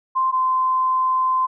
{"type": "tone pair in turn", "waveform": "sine", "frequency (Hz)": [1045, 1034.2], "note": ["C6", "C6"], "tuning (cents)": [-2, -20], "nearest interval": "unison", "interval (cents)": 18, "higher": "first", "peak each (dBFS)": [-16, -16], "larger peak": "neither", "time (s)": [[0.15, 0.32], [0.32, 1.47]], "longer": "second", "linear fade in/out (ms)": 20, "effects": []}